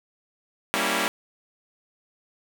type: chord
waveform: 5% pulse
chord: G diminished seventh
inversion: none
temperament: equal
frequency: 196 / 233.1 / 277.2 / 329.6 Hz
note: G3 / Bb3 / Db4 / Fb4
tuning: 0 / 0 / 0 / 0 cents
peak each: -17 dBFS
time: 0.74-1.08 s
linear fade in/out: 0 ms
effects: none